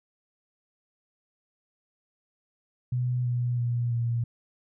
sine tone with pitch steps, 124.3 / 122.09 / 119.93 / 117.8 Hz, B2 / B2 / A#2 / A#2, +12 / -19 / +50 / +19 cents, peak -24 dBFS, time 2.92-4.24 s, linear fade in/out 5 ms, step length 330 ms, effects none

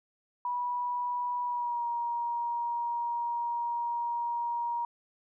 sine tone with pitch glide, 976 to 946 Hz, B5 to A#5, -21 to +25 cents, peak -29 dBFS, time 0.45-4.85 s, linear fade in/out 2 ms, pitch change -54 cents, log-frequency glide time 1.43-1.86 s, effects none

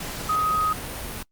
sine tone in noise, 1256 Hz, D#6, 16 cents sharp, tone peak -20 dBFS, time 0.29-0.73 s, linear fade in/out 5 ms, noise pink, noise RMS -33 dBFS, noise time 0-1.23 s, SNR +10 dB, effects noise-tail reverb RT60 0.1 s tail -25 dB re dry + Opus 48 kbps

